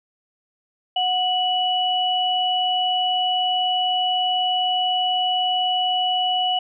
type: tone pair together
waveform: sine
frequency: 734.5 / 2944 Hz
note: F#5 / F#7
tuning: -13 / -9 cents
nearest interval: 2 octaves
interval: 2404 cents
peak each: -21 dBFS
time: 0.96-6.59 s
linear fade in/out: 5 ms
effects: none